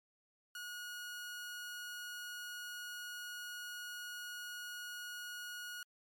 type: tone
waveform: sawtooth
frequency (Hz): 1448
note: F#6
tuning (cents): -38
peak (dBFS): -40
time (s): 0.55-5.83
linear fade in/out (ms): 2
effects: MP3 96 kbps